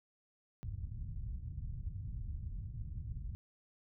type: low-pass noise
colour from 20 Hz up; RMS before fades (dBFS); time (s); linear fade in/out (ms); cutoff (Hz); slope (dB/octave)
white; -42; 0.63-3.35; 0; 110; 24
effects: none